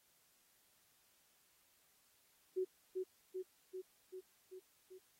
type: tone with echo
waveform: sine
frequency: 372.7 Hz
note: F#4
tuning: 13 cents sharp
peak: -34 dBFS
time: 2.56-2.65 s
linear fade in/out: 20 ms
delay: 390 ms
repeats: 6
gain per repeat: -3 dB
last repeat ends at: 4.99 s
effects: white hiss -73 dBFS RMS until 5.19 s + AAC 48 kbps